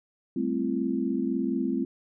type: chord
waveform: sine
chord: A minor seventh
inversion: third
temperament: equal with one note detuned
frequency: 196 / 220 / 261.6 / 338.1 Hz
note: G3 / A3 / C4 / E4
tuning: 0 / 0 / 0 / +44 cents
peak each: -33 / -31 / -28 / -31 dBFS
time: 0.36-1.85 s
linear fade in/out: 5 ms
effects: none